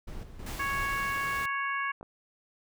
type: noise with tremolo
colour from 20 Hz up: brown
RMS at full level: -38 dBFS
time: 0.07-1.04 s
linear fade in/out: 10 ms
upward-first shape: square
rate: 3.1 Hz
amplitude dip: 60%
type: noise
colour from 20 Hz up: pink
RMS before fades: -41 dBFS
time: 0.46-1.46 s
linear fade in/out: 5 ms
type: harmonic tone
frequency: 554.4 Hz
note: C#5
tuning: in tune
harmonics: 2 / 3 / 4 / 5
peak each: -32 / -33 / -36 / -43 dBFS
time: 0.59-1.92 s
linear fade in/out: 10 ms
type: clicks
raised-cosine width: 1 ms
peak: -30 dBFS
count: 2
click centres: 2.011 / 2.029 s
effects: none